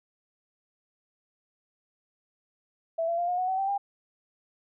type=tone with pitch steps; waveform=sine; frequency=659.3 / 677.8 / 696.9 / 716.5 / 736.6 / 757.3 / 778.6 / 800.5 Hz; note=E5 / E5 / F5 / F5 / F#5 / F#5 / G5 / G5; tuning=0 / +48 / -4 / +44 / -8 / +40 / -12 / +36 cents; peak=-25 dBFS; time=2.98-3.78 s; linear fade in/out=10 ms; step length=100 ms; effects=none